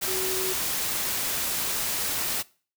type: tone in noise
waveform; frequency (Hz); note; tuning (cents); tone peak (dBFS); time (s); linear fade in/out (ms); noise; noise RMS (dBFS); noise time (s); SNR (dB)
sine; 375.5; F#4; +26; -30; 0.07-0.54; 20; white; -28; 0.01-2.43; -5
effects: noise-tail reverb RT60 0.4 s tail -22 dB re dry